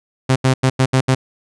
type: tone bursts at uneven times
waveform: sawtooth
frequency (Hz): 130.81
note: C3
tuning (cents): 0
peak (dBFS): -7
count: 6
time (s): 0.29-0.36 / 0.44-0.54 / 0.63-0.7 / 0.79-0.86 / 0.93-1.01 / 1.08-1.15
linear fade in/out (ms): 10
effects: resampled to 22050 Hz